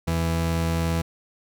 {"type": "tone pair together", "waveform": "45% pulse", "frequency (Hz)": [82.8, 165.6], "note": ["E2", "E3"], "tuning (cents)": [8, 8], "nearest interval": "octave", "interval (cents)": 1200, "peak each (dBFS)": -25, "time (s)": [0.07, 1.02], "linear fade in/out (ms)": 10, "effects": []}